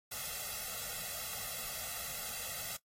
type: noise with comb filter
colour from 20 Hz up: white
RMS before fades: -41 dBFS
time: 0.11-2.77 s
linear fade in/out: 10 ms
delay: 1.5 ms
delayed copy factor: +0.95
effects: noise-tail reverb RT60 0.1 s tail -20 dB re dry + AAC 48 kbps